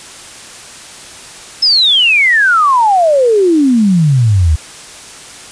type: exponential sweep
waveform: sine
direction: down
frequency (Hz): 5274 to 73.42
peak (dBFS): -6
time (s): 1.62-4.56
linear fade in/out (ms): 10
effects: white hiss -32 dBFS RMS until 5.51 s + resampled to 22050 Hz